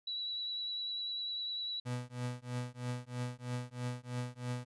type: tone with vibrato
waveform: sine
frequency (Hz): 3923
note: B7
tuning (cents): -12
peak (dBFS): -36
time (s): 0.07-1.8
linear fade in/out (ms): 5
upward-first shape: triangle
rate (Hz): 10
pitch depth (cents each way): 15
type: tone with tremolo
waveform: 35% pulse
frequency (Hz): 123.47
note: B2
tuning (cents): 0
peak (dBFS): -32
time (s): 1.85-4.65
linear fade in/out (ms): 20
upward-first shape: triangle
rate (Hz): 3.1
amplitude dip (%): 100
effects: resampled to 24000 Hz